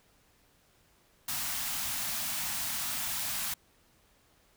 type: band-stop noise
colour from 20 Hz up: white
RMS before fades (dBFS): -34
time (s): 1.28-3.54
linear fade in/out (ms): 5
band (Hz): 280 to 640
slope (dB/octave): 48
effects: pink hiss -66 dBFS RMS until 4.56 s